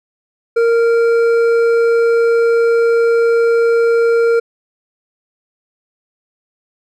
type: tone with hard clipping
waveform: sine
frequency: 463.8 Hz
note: A#4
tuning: 9 cents flat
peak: -11 dBFS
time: 0.56-4.4 s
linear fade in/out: 10 ms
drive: 7 dB
effects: none